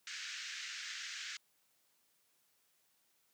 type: band-pass noise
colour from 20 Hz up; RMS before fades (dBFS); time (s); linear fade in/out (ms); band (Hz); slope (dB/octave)
pink; -45; 0.07-1.37; 2; 1500 to 6900; 48
effects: white hiss -75 dBFS RMS until 3.33 s + high-pass 100 Hz 12 dB/octave